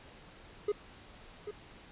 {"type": "tone with echo", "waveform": "triangle", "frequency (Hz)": 415.3, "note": "G#4", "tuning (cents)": 0, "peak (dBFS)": -25, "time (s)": [0.68, 0.72], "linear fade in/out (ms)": 5, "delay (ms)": 790, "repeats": 1, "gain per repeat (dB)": -10, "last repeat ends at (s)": 1.51, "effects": ["pink hiss -54 dBFS RMS until 1.91 s", "resampled to 8000 Hz"]}